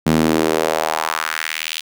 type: tone with high-pass filter sweep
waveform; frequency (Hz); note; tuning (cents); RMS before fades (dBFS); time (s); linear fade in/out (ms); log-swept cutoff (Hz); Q
sawtooth; 79.3; D#2; +33; -19; 0.06-1.81; 10; 190 to 3300; 2.1
effects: none